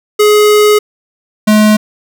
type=tone pair in turn; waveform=square; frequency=420.2 / 213.2 Hz; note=G#4 / G#3; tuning=+20 / +46 cents; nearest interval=octave; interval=1174 cents; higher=first; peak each=-5 dBFS; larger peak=neither; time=0.19-0.79 / 1.47-1.77 s; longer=first; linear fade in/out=10 ms; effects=none